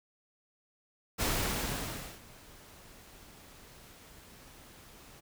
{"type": "noise with ADSR envelope", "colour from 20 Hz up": "pink", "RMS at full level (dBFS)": -30, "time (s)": [1.18, 5.21], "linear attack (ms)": 33, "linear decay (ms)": 980, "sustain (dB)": -24, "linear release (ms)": 22, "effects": []}